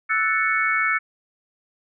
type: chord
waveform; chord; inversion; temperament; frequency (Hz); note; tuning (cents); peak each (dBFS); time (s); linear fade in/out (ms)
sine; F# minor seventh; third; equal; 1318.5 / 1480 / 1760 / 2217; E6 / F#6 / A6 / C#7; 0 / 0 / 0 / 0; -24 / -26 / -25 / -22; 0.09-0.99; 20
effects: none